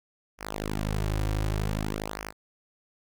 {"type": "tone with flanger", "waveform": "sawtooth", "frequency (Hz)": 52.2, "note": "G#1", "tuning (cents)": 10, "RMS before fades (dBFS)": -30, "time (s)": [0.38, 2.33], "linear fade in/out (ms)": 50, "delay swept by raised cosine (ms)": [0.25, 4.75], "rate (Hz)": 0.54, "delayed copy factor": -0.9, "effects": []}